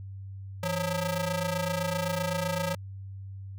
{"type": "ring-modulated tone", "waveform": "sawtooth", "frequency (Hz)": 360.2, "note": "F#4", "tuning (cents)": -46, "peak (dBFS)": -21, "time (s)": [0.63, 2.75], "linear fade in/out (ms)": 5, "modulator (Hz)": 194, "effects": ["added 97 Hz sine -38 dBFS peak until 3.58 s"]}